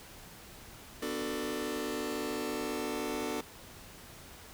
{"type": "chord", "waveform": "sawtooth", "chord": "B minor seventh", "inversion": "none", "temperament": "just", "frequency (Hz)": [246.9, 296.3, 370.4, 444.5], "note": ["B3", "D4", "F#4", "A4"], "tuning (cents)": [0, 15, 2, 18], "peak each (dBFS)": [-36, -34, -36, -34], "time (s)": [1.02, 3.41], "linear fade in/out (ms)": 5, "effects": ["pink hiss -51 dBFS RMS until 4.53 s"]}